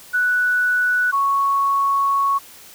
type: tone pair in turn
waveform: sine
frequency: 1480 / 1108.7 Hz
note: F#6 / C#6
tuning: 0 / 0 cents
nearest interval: perfect fourth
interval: 500 cents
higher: first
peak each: -15 dBFS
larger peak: neither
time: 0.13-1.12 / 1.12-2.39 s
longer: second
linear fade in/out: 20 ms
effects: white hiss -43 dBFS RMS until 2.74 s